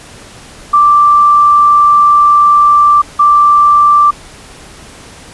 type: tone pair in turn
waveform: sine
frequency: 1174.7 / 1174.7 Hz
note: D6 / D6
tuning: 0 / 0 cents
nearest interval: unison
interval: 0 cents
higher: neither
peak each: -3 dBFS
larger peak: neither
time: 0.73-3.02 / 3.19-4.11 s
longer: first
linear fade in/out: 10 ms
effects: pink hiss -34 dBFS RMS until 5.33 s + resampled to 24000 Hz